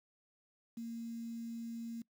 sine tone with quantisation, 230.9 Hz, A#3, 16 cents flat, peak -40 dBFS, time 0.77-2.02 s, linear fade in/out 5 ms, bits 10, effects noise-tail reverb RT60 0.1 s tail -22 dB re dry

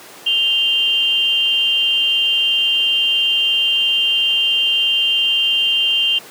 sine tone pair together, 2800 / 3143 Hz, F7 / G7, +4 / +4 cents, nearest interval major second, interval 200 cents, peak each -16 dBFS, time 0.26-6.19 s, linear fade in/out 10 ms, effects pink hiss -38 dBFS RMS until 6.3 s + high-pass 300 Hz 12 dB/octave

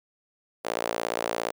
sawtooth tone with high-pass filter, 57.3 Hz, A#1, 29 cents flat, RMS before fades -30 dBFS, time 0.64-1.52 s, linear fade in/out 20 ms, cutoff 530 Hz, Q 1.9, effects none

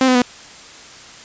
sawtooth tone with pitch steps, 261.6 / 254 / 246.6 Hz, C4 / B3 / B3, 0 / +49 / -2 cents, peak -7 dBFS, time 0.01-0.22 s, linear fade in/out 2 ms, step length 70 ms, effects white hiss -39 dBFS RMS until 1.24 s + resampled to 16000 Hz

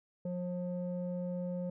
square tone with low-pass filter, 178.5 Hz, F3, 38 cents sharp, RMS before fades -37 dBFS, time 0.25-1.7 s, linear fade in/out 5 ms, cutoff 450 Hz, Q 8.6, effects none

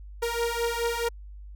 sawtooth beating tone pair, 466.2 / 470.9 Hz, A#4 / A#4, 0 / +18 cents, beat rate 4.7 Hz, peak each -25 dBFS, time 0.22-1.09 s, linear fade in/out 10 ms, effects added 50 Hz sine -40 dBFS peak until 1.55 s

